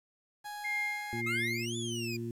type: tone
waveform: 30% pulse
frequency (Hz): 830.6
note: G#5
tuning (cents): 0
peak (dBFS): -37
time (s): 0.44-1.22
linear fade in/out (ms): 20
type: tone with tremolo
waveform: sine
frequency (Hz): 2116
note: C7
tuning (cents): +19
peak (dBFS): -30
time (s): 0.64-1.66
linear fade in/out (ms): 10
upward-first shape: sine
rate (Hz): 1.7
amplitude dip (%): 75
type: harmonic tone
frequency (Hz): 116.54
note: A#2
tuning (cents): 0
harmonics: 1 / 2 / 3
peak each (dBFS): -39 / -39 / -39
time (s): 1.13-2.31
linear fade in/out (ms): 0
type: exponential two-way sweep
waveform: 25% pulse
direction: up then down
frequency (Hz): 1244.5 to 3520 to 2395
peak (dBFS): -34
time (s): 1.26-2.17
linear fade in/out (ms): 10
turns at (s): 1.77
effects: resampled to 32000 Hz + 10-bit